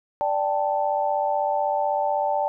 sine chord, D suspended fourth, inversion none, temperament equal, 587.3 / 784 / 880 Hz, D5 / G5 / A5, 0 / 0 / 0 cents, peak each -25 dBFS, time 0.21-2.48 s, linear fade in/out 0 ms, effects none

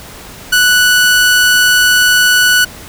sawtooth tone, 1480 Hz, F#6, in tune, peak -3 dBFS, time 0.52-2.65 s, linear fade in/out 10 ms, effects pink hiss -32 dBFS RMS until 2.88 s

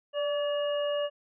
harmonic tone with a mistuned harmonic, 572 Hz, D5, 46 cents flat, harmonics 1 / 2 / 3 / 5, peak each -27 / -40 / -44 / -38 dBFS, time 0.13-1.1 s, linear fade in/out 50 ms, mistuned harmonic 1, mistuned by +33 cents, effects none

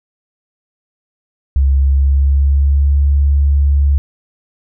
sine tone with pitch glide, 68.1 to 70.71 Hz, C#2 to C#2, -30 to +35 cents, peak -8 dBFS, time 1.56-3.98 s, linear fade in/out 0 ms, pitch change +65 cents, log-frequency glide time 1.72-2.97 s, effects none

